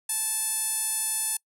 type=tone with band-pass filter; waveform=sawtooth; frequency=874 Hz; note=A5; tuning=12 cents flat; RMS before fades=-28 dBFS; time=0.09-1.37 s; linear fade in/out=5 ms; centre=10000 Hz; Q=5.4; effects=noise-tail reverb RT60 0.1 s tail -25 dB re dry